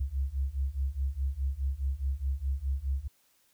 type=beating tone pair; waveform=sine; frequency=65.41 / 70.21 Hz; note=C2 / C#2; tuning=0 / +23 cents; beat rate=4.8 Hz; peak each=-32 / -31 dBFS; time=0-3.08 s; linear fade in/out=10 ms; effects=white hiss -68 dBFS RMS until 3.53 s